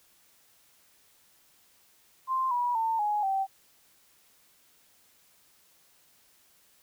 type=tone with pitch steps; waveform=sine; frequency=1046.5 / 970.8 / 900.6 / 835.4 / 775 Hz; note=C6 / B5 / A5 / G#5 / G5; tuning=0 / -30 / +40 / +10 / -20 cents; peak=-25 dBFS; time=2.27-3.47 s; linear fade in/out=50 ms; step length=240 ms; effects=white hiss -63 dBFS RMS until 6.82 s